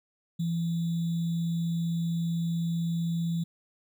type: tone with sample-and-hold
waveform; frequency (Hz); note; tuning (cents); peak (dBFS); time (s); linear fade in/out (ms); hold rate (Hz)
sine; 167.8; E3; +31; -26; 0.39-3.44; 10; 3675
effects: none